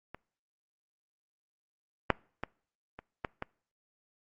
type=clicks; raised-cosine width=0.5 ms; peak=-27 / -7 / -18 / -28 / -17 / -20 dBFS; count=6; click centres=0.146 / 2.103 / 2.436 / 2.99 / 3.248 / 3.424 s; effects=noise-tail reverb RT60 0.5 s tail -25 dB re dry + Opus 48 kbps